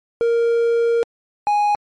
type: tone pair in turn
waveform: triangle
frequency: 466.2 / 828.5 Hz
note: A#4 / G#5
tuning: 0 / -4 cents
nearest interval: minor seventh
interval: 996 cents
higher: second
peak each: -12 dBFS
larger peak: neither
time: 0.21-1.03 / 1.47-1.75 s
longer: first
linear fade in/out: 0 ms
effects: MP3 48 kbps